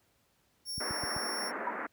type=tone; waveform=sawtooth; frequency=5490 Hz; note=F8; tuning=31 cents flat; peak=-33 dBFS; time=0.65-1.52 s; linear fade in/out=50 ms
type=click train; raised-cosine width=5 ms; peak=-28 dBFS; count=4; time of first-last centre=0.78-1.164 s; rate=7.81 Hz
type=band-pass noise; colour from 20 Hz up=white; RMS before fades=-38 dBFS; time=0.8-1.87 s; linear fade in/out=10 ms; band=210 to 1900 Hz; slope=48 dB/octave
type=tone with exponential decay; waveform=sine; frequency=968 Hz; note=B5; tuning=35 cents flat; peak=-26 dBFS; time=1.67-1.75 s; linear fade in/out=2 ms; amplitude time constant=16 ms
effects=pink hiss -71 dBFS RMS until 1.92 s + high-pass 60 Hz 12 dB/octave